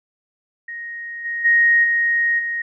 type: tone with level steps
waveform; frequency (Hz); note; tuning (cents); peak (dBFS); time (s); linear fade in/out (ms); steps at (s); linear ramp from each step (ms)
sine; 1871; A#6; +6; -28 / -22 / -11 / -15 / -21; 0.68-2.62; 5; 1.24 / 1.44 / 1.83 / 2.38; 20
effects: none